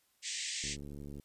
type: band-pass noise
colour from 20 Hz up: white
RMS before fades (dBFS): -39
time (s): 0.22-0.77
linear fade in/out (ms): 50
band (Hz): 1800 to 8300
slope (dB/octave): 96
type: click train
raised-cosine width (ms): 3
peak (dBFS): -34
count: 41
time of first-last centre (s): 0.64-1.198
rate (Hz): 71.7
effects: white hiss -73 dBFS RMS until 1.24 s + resampled to 32000 Hz